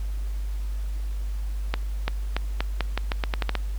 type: accelerating click train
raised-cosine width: 0.3 ms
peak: -9 dBFS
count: 12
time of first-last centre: 1.74-3.553 s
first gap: 340 ms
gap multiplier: 0.84
effects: added 50 Hz sine -26 dBFS peak until 3.78 s + pink hiss -50 dBFS RMS until 3.78 s